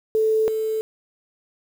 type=tone pair in turn; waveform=sine; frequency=438.5 / 438.5 Hz; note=A4 / A4; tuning=-6 / -6 cents; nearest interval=unison; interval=0 cents; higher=neither; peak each=-16 / -21 dBFS; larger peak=first; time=0.15-0.48 / 0.48-0.81 s; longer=neither; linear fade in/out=0 ms; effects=7-bit